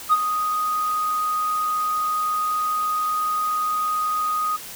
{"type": "tone with ADSR envelope", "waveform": "sine", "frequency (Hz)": 1244.5, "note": "D#6", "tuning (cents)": 0, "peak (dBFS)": -9, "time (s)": [0.09, 4.57], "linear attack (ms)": 37, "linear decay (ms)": 33, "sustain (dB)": -11, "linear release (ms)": 17, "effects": ["tanh soft clip ceiling -10 dBFS", "white hiss -37 dBFS RMS until 4.75 s"]}